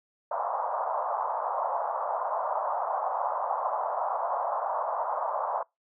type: band-pass noise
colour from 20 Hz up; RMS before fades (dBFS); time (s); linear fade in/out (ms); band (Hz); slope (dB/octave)
white; -30; 0.31-5.63; 5; 590 to 1100; 48
effects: noise-tail reverb RT60 0.2 s tail -26 dB re dry